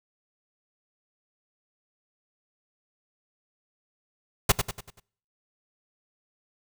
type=noise with echo; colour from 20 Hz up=pink; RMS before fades=-18 dBFS; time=4.49-4.52 s; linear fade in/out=5 ms; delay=96 ms; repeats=5; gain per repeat=-7 dB; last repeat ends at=5 s; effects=noise-tail reverb RT60 0.6 s tail -25 dB re dry